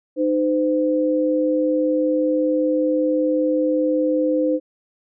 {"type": "tone pair together", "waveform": "sine", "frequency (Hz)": [306.7, 511.9], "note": ["D#4", "C5"], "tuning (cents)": [-25, -38], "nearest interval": "major sixth", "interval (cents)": 887, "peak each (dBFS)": -19, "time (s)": [0.16, 4.6], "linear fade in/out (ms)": 50, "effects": []}